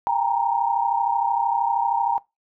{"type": "tone cluster", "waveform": "sine", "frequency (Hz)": [799, 913, 946], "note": ["G5", "A#5", "A#5"], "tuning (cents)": [33, -36, 25], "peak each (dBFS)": -23, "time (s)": [0.07, 2.18], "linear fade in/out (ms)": 0, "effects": ["noise-tail reverb RT60 0.2 s tail -21 dB re dry"]}